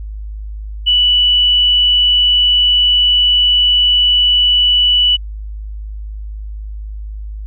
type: tone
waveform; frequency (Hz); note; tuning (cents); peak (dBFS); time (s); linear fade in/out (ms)
sine; 2960; F#7; 0; -8; 0.86-5.17; 20
effects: added 52 Hz sine -23 dBFS peak until 7.46 s